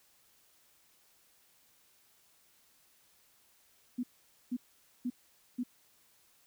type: tone bursts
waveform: sine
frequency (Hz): 246.9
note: B3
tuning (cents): 0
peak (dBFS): -31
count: 4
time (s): 3.98-5.636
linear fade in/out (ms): 10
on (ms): 54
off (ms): 480
effects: white hiss -67 dBFS RMS until 6.46 s